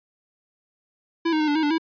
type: tone with pitch steps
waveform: square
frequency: 333 / 310.9 / 306.1 / 292.1 / 316.7 / 293.1 / 324.9 Hz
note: E4 / D#4 / D#4 / D4 / D#4 / D4 / E4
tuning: +18 / -1 / -28 / -9 / +31 / -3 / -25 cents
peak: -20 dBFS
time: 1.25-1.782 s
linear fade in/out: 10 ms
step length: 76 ms
effects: resampled to 11025 Hz